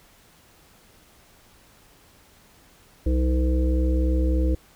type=harmonic tone; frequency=63.4 Hz; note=B1; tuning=46 cents sharp; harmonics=1 / 3 / 5 / 7 / 8; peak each=-19 / -34 / -27 / -38 / -32 dBFS; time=3.06-4.55 s; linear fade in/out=5 ms; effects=pink hiss -55 dBFS RMS until 4.75 s